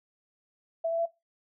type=tone with pitch steps; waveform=sine; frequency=660 / 665.7 / 671.5 Hz; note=E5 / E5 / E5; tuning=+2 / +17 / +32 cents; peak=-25 dBFS; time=0.84-1.059 s; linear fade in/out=10 ms; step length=73 ms; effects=noise-tail reverb RT60 0.2 s tail -17 dB re dry